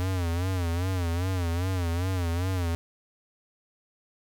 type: tone with vibrato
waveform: square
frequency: 88.9 Hz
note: F2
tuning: 31 cents sharp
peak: -26 dBFS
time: 0-2.75 s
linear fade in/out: 0 ms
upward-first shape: sine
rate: 2.5 Hz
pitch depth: 110 cents each way
effects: none